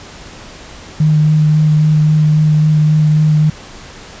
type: tone with vibrato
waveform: sine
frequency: 153.4 Hz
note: D#3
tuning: 24 cents flat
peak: -7 dBFS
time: 1-3.5 s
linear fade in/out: 5 ms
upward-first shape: sine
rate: 3.7 Hz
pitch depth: 12 cents each way
effects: pink hiss -34 dBFS RMS until 4.2 s + resampled to 16000 Hz